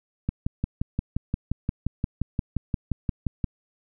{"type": "click train", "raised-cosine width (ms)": 5, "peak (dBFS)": -12, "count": 19, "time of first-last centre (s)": [0.29, 3.442], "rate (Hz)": 5.71, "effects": []}